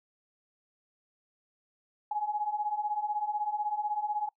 sine beating tone pair, 828 / 844 Hz, G#5 / G#5, -5 / +28 cents, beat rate 16 Hz, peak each -34 / -31 dBFS, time 2.11-4.29 s, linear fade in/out 5 ms, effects noise-tail reverb RT60 0.1 s tail -24 dB re dry

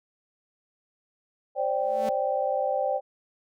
sine chord, C suspended second, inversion none, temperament equal with one note detuned, 527.8 / 587.3 / 784 Hz, C5 / D5 / G5, +15 / 0 / 0 cents, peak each -28 dBFS, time 1.55-3.01 s, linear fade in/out 50 ms
sawtooth tone with exponential growth, 221.1 Hz, A3, 9 cents sharp, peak -27 dBFS, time 1.74-2.09 s, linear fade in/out 0 ms, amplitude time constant 74 ms
effects none

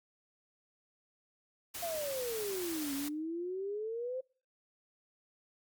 white noise, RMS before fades -42 dBFS, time 1.74-3.09 s, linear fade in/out 10 ms
sine exponential two-way sweep, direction down then up, 699 to 273.5 to 526 Hz, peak -35 dBFS, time 1.82-4.21 s, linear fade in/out 10 ms, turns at 2.94 s
effects noise-tail reverb RT60 0.4 s tail -26 dB re dry + Opus 48 kbps

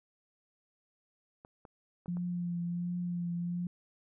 clicks, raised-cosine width 1 ms, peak -36 dBFS, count 4, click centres 1.449 / 1.652 / 2.059 / 2.17 s
sine tone with vibrato, 174.61 Hz, F3, in tune, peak -32 dBFS, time 2.08-3.67 s, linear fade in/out 2 ms, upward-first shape triangle, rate 1.4 Hz, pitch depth 26 cents each way
effects none

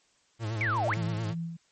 45% pulse tone with vibrato, 110 Hz, A2, in tune, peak -30 dBFS, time 0.39-1.35 s, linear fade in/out 50 ms, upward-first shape sine, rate 8.8 Hz, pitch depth 78 cents each way
sine exponential two-way sweep, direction down then up, 2349 to 569 to 2349 Hz, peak -26 dBFS, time 0.61-0.94 s, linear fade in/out 0 ms, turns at 0.87 s
sine tone with tremolo, 166.8 Hz, E3, 21 cents sharp, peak -30 dBFS, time 0.96-1.57 s, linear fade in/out 10 ms, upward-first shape sine, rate 2.9 Hz, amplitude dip 60%
effects white hiss -67 dBFS RMS until 1.71 s + MP3 32 kbps

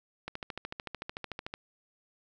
click train, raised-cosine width 0.3 ms, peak -21 dBFS, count 18, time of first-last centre 0.28-1.539 s, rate 13.5 Hz, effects none

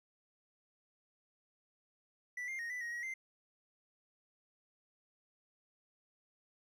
triangle tone with pitch steps, 1971 / 2109 / 1866 / 1985 / 1882 / 1906 / 2083 Hz, B6 / C7 / A#6 / B6 / A#6 / A#6 / C7, -4 / +13 / +1 / +8 / +16 / +38 / -8 cents, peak -37 dBFS, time 2.37-3.14 s, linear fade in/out 5 ms, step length 110 ms, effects none

